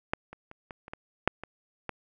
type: clicks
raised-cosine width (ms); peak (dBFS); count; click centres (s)
0.5; -11 / -28 / -30 / -25 / -29 / -22 / -6 / -23 / -18; 9; 0.135 / 0.33 / 0.514 / 0.708 / 0.881 / 0.935 / 1.276 / 1.436 / 1.893
effects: none